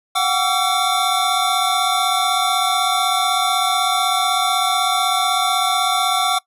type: tone cluster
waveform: square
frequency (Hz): 727 / 763 / 1141 / 1351 / 3559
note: F#5 / G5 / C#6 / E6 / A7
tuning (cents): -31 / -47 / +50 / +42 / +19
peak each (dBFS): -23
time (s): 0.15-6.39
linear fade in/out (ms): 10
effects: noise-tail reverb RT60 0.1 s tail -21 dB re dry + resampled to 32000 Hz